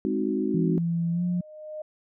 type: chord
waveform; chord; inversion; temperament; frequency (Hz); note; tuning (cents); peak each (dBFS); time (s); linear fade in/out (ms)
sine; Ab dominant seventh; none; equal; 207.7 / 261.6 / 311.1 / 370; Ab3 / C4 / Eb4 / Gb4; 0 / 0 / 0 / 0; -29; 0.05-0.78; 0
type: tone with pitch glide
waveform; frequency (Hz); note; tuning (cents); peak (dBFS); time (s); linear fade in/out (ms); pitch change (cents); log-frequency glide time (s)
sine; 168.8 to 177.4; E3 to F3; +41 to +27; -23; 0.54-1.41; 5; +86; 1.12-1.23
type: tone with exponential growth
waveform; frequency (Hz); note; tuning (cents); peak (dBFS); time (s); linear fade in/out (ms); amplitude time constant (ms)
sine; 614; D#5; -23; -31; 0.76-1.82; 5; 230
effects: none